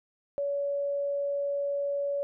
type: tone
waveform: sine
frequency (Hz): 566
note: C#5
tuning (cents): +36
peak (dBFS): -27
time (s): 0.38-2.23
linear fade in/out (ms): 0
effects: none